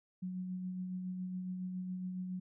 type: tone with tremolo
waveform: sine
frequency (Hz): 183.6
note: F#3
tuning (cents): -13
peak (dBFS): -36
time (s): 0.22-2.4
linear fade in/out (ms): 10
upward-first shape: sine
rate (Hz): 7.2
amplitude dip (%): 30
effects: none